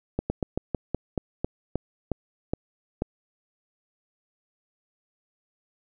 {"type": "slowing click train", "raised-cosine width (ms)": 2, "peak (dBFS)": -12, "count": 12, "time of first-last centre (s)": [0.19, 3.021], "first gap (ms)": 110, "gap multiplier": 1.16, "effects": []}